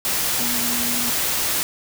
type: tone in noise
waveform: sine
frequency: 240.6 Hz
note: B3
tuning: 45 cents flat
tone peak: -29 dBFS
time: 0.4-1.1 s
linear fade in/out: 0 ms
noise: white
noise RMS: -22 dBFS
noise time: 0.05-1.63 s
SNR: -10 dB
effects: none